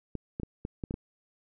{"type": "clicks", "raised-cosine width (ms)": 3, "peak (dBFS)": -21, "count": 7, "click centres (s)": [0.153, 0.399, 0.433, 0.651, 0.838, 0.909, 0.941], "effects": []}